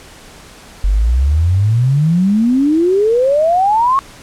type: exponential sweep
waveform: sine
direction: up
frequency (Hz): 45.74 to 1110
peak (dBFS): -9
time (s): 0.84-3.99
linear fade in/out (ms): 0
effects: pink hiss -38 dBFS RMS until 4.22 s + low-pass 10000 Hz 12 dB/octave